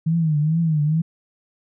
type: tone with vibrato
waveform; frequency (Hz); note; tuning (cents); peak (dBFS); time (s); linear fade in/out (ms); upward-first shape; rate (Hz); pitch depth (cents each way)
sine; 157.4; D#3; +20; -16; 0.06-1.02; 10; triangle; 2.3; 130
effects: none